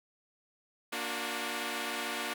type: chord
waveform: 5% pulse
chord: Bb augmented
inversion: none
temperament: equal with one note detuned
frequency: 233.1 / 293.7 / 363.2 Hz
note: Bb3 / D4 / F#4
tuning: 0 / 0 / -32 cents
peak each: -27 dBFS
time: 0.92-2.34 s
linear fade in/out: 10 ms
effects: none